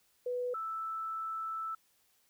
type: tone pair in turn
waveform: sine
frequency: 493.9 / 1318.6 Hz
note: B4 / E6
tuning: 0 / 0 cents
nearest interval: octave + perfect fourth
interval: 1700 cents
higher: second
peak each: -32 / -35 dBFS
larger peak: first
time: 0.26-0.54 / 0.54-1.75 s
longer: second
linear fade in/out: 5 ms
effects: white hiss -71 dBFS RMS until 2.29 s